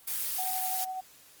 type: noise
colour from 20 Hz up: blue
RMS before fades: -32 dBFS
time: 0.07-0.85 s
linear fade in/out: 10 ms
type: tone with tremolo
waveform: sine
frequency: 750 Hz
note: F#5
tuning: 23 cents sharp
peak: -32 dBFS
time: 0.38-1.01 s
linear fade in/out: 10 ms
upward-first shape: sine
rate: 12 Hz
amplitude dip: 35%
effects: white hiss -56 dBFS RMS until 1.4 s + Opus 24 kbps